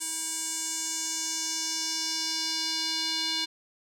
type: tone with band-pass filter sweep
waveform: square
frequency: 321.8 Hz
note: E4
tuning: 42 cents flat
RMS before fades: -31 dBFS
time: 0-3.46 s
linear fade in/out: 20 ms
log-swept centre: 8400 to 4100 Hz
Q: 3.2
effects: none